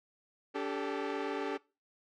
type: chord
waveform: sawtooth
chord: D suspended fourth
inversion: none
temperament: equal with one note detuned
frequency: 287.1 / 392 / 440 Hz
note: D4 / G4 / A4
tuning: -39 / 0 / 0 cents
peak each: -34 dBFS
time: 0.54-1.58 s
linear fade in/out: 20 ms
effects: noise-tail reverb RT60 0.3 s tail -22 dB re dry + low-pass 3000 Hz 12 dB/octave